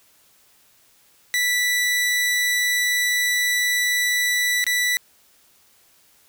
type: tone with dropouts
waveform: sawtooth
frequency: 1969 Hz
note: B6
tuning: 6 cents flat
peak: -15 dBFS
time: 1.34-4.97 s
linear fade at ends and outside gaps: 0 ms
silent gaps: 4.641-4.666 s
effects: white hiss -57 dBFS RMS until 6.28 s